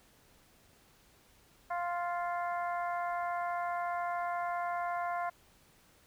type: harmonic tone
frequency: 349.2 Hz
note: F4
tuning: in tune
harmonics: 2 / 3 / 4 / 5 / 6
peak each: -34 / -38 / -42 / -47 / -49 dBFS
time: 1.7-5.3 s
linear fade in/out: 10 ms
effects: pink hiss -64 dBFS RMS until 6.06 s